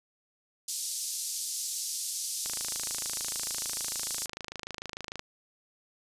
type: band-pass noise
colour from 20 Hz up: pink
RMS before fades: -35 dBFS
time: 0.68-4.26 s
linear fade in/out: 5 ms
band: 5000 to 11000 Hz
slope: 24 dB/octave
type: click train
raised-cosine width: 0.2 ms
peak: -20 dBFS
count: 74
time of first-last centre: 2.46-5.194 s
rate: 26.7 Hz
effects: resampled to 32000 Hz